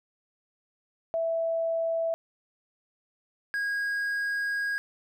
sine / triangle tone pair in turn, 659.3 / 1639.4 Hz, E5 / G#6, 0 / -23 cents, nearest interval octave + major third, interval 1577 cents, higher second, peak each -25 dBFS, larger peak neither, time 1.14-2.14 / 3.54-4.78 s, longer second, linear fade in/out 0 ms, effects none

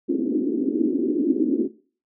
white band-pass noise, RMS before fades -22 dBFS, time 0.08-1.68 s, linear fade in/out 20 ms, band 250 to 350 Hz, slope 48 dB/octave, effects noise-tail reverb RT60 0.4 s tail -18 dB re dry

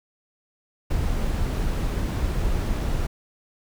brown noise, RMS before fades -24 dBFS, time 0.9-3.07 s, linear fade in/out 10 ms, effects none

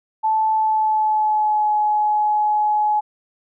sine tone with pitch glide, 874 to 845.2 Hz, A5 to G#5, -12 to +30 cents, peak -15 dBFS, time 0.23-3.01 s, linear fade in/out 20 ms, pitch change -58 cents, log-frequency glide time 0.51-1.74 s, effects none

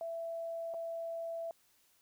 sine tone with dropouts, 665 Hz, E5, 15 cents sharp, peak -37 dBFS, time 0.01-1.51 s, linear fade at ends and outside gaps 1 ms, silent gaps 0.739-0.743 s, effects white hiss -70 dBFS RMS until 2.01 s

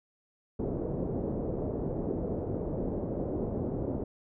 white low-pass noise, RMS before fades -33 dBFS, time 0.59-4.04 s, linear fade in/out 5 ms, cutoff 500 Hz, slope 24 dB/octave, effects none

